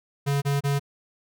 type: tone bursts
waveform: square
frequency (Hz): 141.1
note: C#3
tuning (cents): +31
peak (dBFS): -22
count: 3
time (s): 0.26-0.796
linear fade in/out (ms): 20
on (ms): 160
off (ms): 28
effects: none